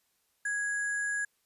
sine tone with sample-and-hold, 1661.2 Hz, G#6, in tune, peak -29 dBFS, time 0.45-1.25 s, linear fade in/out 5 ms, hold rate 8820 Hz, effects white hiss -74 dBFS RMS until 1.45 s + resampled to 32000 Hz

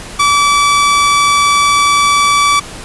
sawtooth tone, 1153 Hz, D6, 32 cents flat, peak -4 dBFS, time 0.19-2.6 s, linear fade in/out 10 ms, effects pink hiss -29 dBFS RMS until 2.84 s + resampled to 24000 Hz

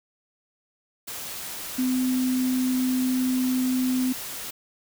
sine tone in noise, 255.3 Hz, C4, 42 cents flat, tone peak -21 dBFS, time 1.78-4.13 s, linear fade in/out 10 ms, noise white, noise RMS -35 dBFS, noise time 1.07-4.51 s, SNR +11 dB, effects none

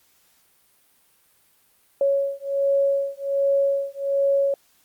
sine beating tone pair, 554.4 / 555.7 Hz, C#5 / C#5, 0 / +4 cents, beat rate 1.3 Hz, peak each -22 dBFS, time 2.01-4.54 s, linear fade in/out 2 ms, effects white hiss -61 dBFS RMS until 4.84 s + Opus 48 kbps

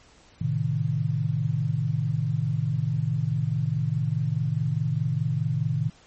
sine chord, A diminished, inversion none, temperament equal with one note detuned, 110.64 / 130.81 / 155.56 Hz, A2 / C3 / Eb3, +10 / 0 / 0 cents, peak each -28 / -27 / -26 dBFS, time 0.41-5.9 s, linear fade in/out 5 ms, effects pink hiss -55 dBFS RMS until 6.06 s + MP3 32 kbps

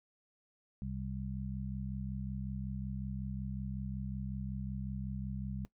harmonic tone, 65.41 Hz, C2, in tune, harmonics 1 / 2 / 3, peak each -42 / -41 / -41 dBFS, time 0.82-5.65 s, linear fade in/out 0 ms, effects noise-tail reverb RT60 0.1 s tail -19 dB re dry

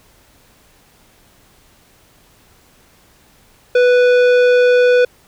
sine tone with tanh clipping, 493.9 Hz, B4, in tune, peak -10 dBFS, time 3.75-5.05 s, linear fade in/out 5 ms, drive 14 dB, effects pink hiss -51 dBFS RMS until 5.27 s

